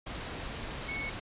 sine tone in noise, 2210 Hz, C#7, 6 cents flat, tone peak -35 dBFS, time 0.88-1.1 s, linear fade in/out 10 ms, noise pink, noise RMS -39 dBFS, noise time 0.06-1.2 s, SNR +1 dB, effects resampled to 8000 Hz

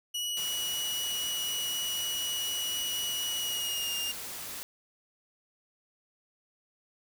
sawtooth tone with pitch glide, 2926 to 2817 Hz, F#7 to F7, -20 to +14 cents, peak -28 dBFS, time 0.14-4.12 s, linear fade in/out 10 ms, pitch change -66 cents, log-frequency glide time 3.37-3.97 s
white noise, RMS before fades -40 dBFS, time 0.37-4.63 s, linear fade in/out 0 ms
effects none

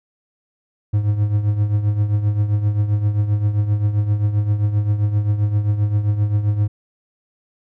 triangle tone with tremolo, 104 Hz, G#2, 3 cents sharp, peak -10 dBFS, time 0.93-6.68 s, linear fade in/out 10 ms, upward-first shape triangle, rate 7.6 Hz, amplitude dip 70%, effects none

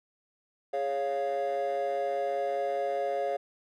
triangle chord, Db major, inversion second, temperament equal, 415.3 / 554.4 / 698.5 Hz, Ab4 / Db5 / F5, 0 / 0 / 0 cents, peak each -32 / -28 / -29 dBFS, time 0.73-3.37 s, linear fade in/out 10 ms, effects tanh soft clip ceiling -21 dBFS

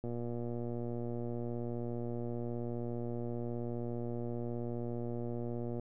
click train, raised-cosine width 2 ms, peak -27 dBFS, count 686, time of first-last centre 0.04-5.796 s, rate 119 Hz, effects none

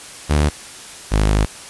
sawtooth tone pair in turn, 74.2 / 51.97 Hz, D2 / G#1, +18 / +2 cents, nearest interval tritone, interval 616 cents, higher first, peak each -9 dBFS, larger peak neither, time 0.29-0.5 / 1.11-1.46 s, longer second, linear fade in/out 20 ms, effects white hiss -36 dBFS RMS until 1.69 s + resampled to 24000 Hz

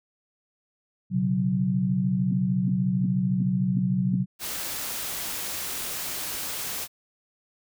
sine chord, B suspended second, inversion none, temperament equal with one note detuned, 125.12 / 138.59 / 185 Hz, B2 / C#3 / F#3, +23 / 0 / 0 cents, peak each -28 / -29 / -23 dBFS, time 1.1-4.26 s, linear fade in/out 50 ms
sine tone bursts, 234.1 Hz, A#3, 8 cents sharp, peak -28 dBFS, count 6, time 2.31-4.154 s, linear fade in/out 5 ms, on 24 ms, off 340 ms
white noise, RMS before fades -32 dBFS, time 4.39-6.88 s, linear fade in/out 50 ms
effects none

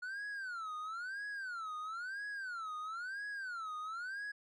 triangle tone with vibrato, 1437 Hz, F6, 49 cents sharp, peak -38 dBFS, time 0.02-4.32 s, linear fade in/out 10 ms, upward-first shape sine, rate 1 Hz, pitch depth 260 cents each way, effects resampled to 24000 Hz

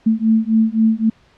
sine beating tone pair, 220 / 223.8 Hz, A3 / A3, 0 / +30 cents, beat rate 3.8 Hz, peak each -15 dBFS, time 0.06-1.1 s, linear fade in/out 10 ms, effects pink hiss -53 dBFS RMS until 1.37 s + low-pass 4000 Hz 12 dB/octave

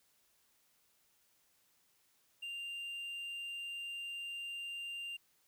triangle tone, 2789 Hz, F7, 3 cents flat, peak -39 dBFS, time 2.42-5.17 s, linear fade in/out 10 ms, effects white hiss -73 dBFS RMS until 5.47 s

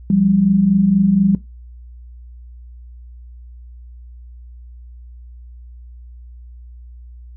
sine tone pair together, 173.6 / 197.76 Hz, F3 / G3, -10 / +15 cents, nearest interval major second, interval 225 cents, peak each -17 / -12 dBFS, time 0.1-1.35 s, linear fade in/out 2 ms, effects noise-tail reverb RT60 0.2 s tail -18 dB re dry + added 60 Hz sine -35 dBFS peak until 7.36 s

